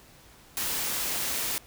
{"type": "noise", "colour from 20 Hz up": "white", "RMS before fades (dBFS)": -30, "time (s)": [0.57, 1.58], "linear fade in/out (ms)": 0, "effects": ["pink hiss -54 dBFS RMS until 1.66 s"]}